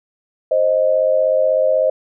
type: tone pair together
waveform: sine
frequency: 526 / 622.2 Hz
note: C5 / D#5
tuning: +9 / 0 cents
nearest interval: minor third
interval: 291 cents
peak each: -15 dBFS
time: 0.51-1.9 s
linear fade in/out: 5 ms
effects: none